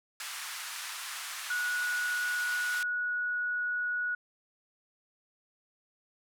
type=band-pass noise; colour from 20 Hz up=pink; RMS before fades=-40 dBFS; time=0.2-2.83 s; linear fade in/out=2 ms; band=1100 to 13000 Hz; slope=24 dB/octave
type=tone; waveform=sine; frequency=1462 Hz; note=F#6; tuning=21 cents flat; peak=-29 dBFS; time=1.5-4.15 s; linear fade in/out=5 ms
effects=none